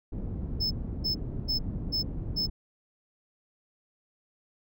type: low-pass noise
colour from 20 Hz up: pink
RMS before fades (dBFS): -34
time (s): 0.12-2.5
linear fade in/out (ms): 10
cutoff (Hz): 240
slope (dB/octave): 12
type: tone bursts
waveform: triangle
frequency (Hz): 5240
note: E8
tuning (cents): -11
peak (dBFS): -25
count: 5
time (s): 0.6-2.47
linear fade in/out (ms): 20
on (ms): 110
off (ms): 330
effects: none